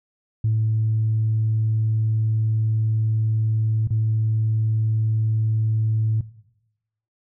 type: tone with dropouts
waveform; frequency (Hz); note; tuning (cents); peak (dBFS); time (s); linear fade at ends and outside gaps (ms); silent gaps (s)
sine; 110; A2; 0; -16; 0.44-6.21; 5; 3.874-3.905
effects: noise-tail reverb RT60 0.9 s tail -19 dB re dry + tanh soft clip ceiling -13 dBFS